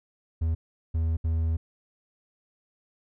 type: tone bursts at uneven times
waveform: triangle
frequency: 81.2 Hz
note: E2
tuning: 26 cents flat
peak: -21 dBFS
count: 3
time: 0.41-0.55 / 0.94-1.17 / 1.24-1.57 s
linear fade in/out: 10 ms
effects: none